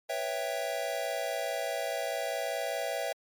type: chord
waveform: square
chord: C# half-diminished seventh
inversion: third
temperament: equal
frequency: 493.9 / 554.4 / 659.3 / 784 Hz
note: B4 / C#5 / E5 / G5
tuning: 0 / 0 / 0 / 0 cents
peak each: -40 / -37 / -35 / -39 dBFS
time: 0.09-3.13 s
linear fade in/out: 10 ms
effects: MP3 96 kbps